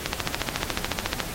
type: click train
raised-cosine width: 0.2 ms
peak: -6 dBFS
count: 17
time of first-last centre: 0.06-1.203 s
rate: 14 Hz
effects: pink hiss -35 dBFS RMS until 1.34 s + AAC 48 kbps